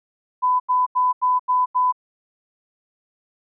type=tone bursts; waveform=sine; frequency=1002 Hz; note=B5; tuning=25 cents sharp; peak=-15 dBFS; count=6; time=0.42-1.925 s; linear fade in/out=20 ms; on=180 ms; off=85 ms; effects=none